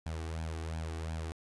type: tone with flanger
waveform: sawtooth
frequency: 80.6 Hz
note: E2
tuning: 38 cents flat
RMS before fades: -38 dBFS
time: 0.06-1.32 s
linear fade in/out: 0 ms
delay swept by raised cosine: 1.2 to 2.7 ms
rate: 2.8 Hz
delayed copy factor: +0.65
effects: resampled to 24000 Hz